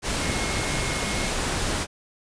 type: tone in noise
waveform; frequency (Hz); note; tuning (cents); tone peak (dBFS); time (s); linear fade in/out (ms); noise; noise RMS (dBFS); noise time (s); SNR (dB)
sine; 2161; C#7; -45; -34; 0.18-1.31; 50; pink; -26; 0.02-1.87; -11
effects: resampled to 22050 Hz